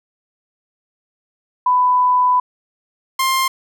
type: tone pair in turn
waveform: sine / sawtooth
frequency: 997 / 1056.3 Hz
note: B5 / C6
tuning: +16 / +16 cents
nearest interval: minor second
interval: 100 cents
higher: second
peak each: -11 dBFS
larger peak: neither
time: 1.66-2.4 / 3.19-3.48 s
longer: first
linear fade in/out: 5 ms
effects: none